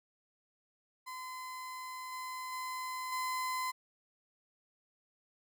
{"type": "tone with level steps", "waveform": "35% pulse", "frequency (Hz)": 1023, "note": "C6", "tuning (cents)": -39, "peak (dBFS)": [-40, -38, -36, -32], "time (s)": [1.06, 3.72], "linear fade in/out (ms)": 20, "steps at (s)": [2.12, 2.52, 3.12], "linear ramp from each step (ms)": 5, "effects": []}